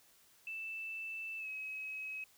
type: tone with pitch glide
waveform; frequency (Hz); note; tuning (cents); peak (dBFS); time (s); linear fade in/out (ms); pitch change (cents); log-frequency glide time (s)
sine; 2648 to 2555; E7 to D#7; +7 to +45; -40; 0.47-2.24; 2; -62; 1.38-1.48
effects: white hiss -66 dBFS RMS until 2.37 s